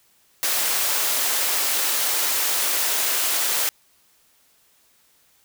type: high-pass noise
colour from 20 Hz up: white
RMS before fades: -22 dBFS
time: 0.43-3.69 s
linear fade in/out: 0 ms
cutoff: 420 Hz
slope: 12 dB/octave
effects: white hiss -60 dBFS RMS until 5.44 s